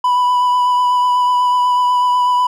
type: tone with vibrato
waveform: triangle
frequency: 990 Hz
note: B5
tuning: 4 cents sharp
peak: -9 dBFS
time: 0.04-2.47 s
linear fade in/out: 5 ms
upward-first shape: triangle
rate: 8.1 Hz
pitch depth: 18 cents each way
effects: none